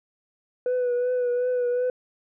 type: tone with vibrato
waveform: sine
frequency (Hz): 493.9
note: B4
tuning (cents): 0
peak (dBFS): -19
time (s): 0.66-1.9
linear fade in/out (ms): 2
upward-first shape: triangle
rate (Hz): 2.7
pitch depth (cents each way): 36
effects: tanh soft clip ceiling -20 dBFS